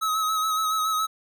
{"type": "tone with vibrato", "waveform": "square", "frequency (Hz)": 1280, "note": "D#6", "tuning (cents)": 49, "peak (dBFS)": -23, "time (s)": [0.01, 1.07], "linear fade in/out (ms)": 20, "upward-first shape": "sine", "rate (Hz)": 7.1, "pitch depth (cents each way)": 32, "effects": []}